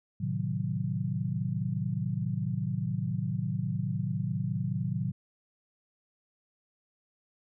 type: chord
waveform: sine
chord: A diminished seventh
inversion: none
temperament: equal with one note detuned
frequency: 111.09 / 130.81 / 155.56 / 185 Hz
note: A2 / C3 / Eb3 / Gb3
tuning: +17 / 0 / 0 / 0 cents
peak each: -34 dBFS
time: 0.2-5.12 s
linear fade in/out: 10 ms
effects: none